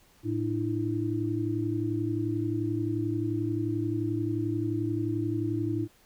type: tone cluster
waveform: sine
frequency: 110 / 302.9 / 334.3 Hz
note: A2 / D#4 / E4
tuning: 0 / -46 / +24 cents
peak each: -31 dBFS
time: 0.23-5.88 s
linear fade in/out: 50 ms
effects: pink hiss -61 dBFS RMS until 6.05 s